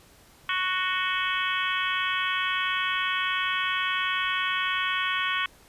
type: harmonic tone with a mistuned harmonic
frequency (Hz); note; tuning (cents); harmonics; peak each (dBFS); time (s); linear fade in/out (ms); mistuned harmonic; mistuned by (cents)
370; F#4; 0; 3 / 4 / 5 / 6 / 7 / 8 / 9; -30 / -31 / -32 / -33 / -33 / -34 / -35; 0.49-5.46; 2; 8; +47
effects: pink hiss -55 dBFS RMS until 5.68 s + resampled to 32000 Hz